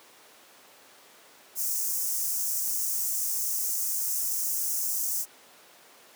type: high-pass noise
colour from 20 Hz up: white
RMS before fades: -29 dBFS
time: 1.55-5.26 s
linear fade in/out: 50 ms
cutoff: 5600 Hz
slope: 48 dB/octave
effects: pink hiss -53 dBFS RMS until 6.15 s + high-pass 400 Hz 12 dB/octave